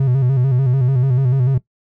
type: tone with vibrato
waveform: triangle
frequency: 130 Hz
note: C3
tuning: 11 cents flat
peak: -10 dBFS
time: 0-1.58 s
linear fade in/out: 5 ms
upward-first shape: square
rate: 6.8 Hz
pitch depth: 77 cents each way
effects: noise-tail reverb RT60 0.1 s tail -17 dB re dry